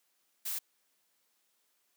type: noise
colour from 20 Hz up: blue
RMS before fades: -36 dBFS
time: 0.45-0.59 s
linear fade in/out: 10 ms
effects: white hiss -75 dBFS RMS until 1.96 s + high-pass 200 Hz 12 dB/octave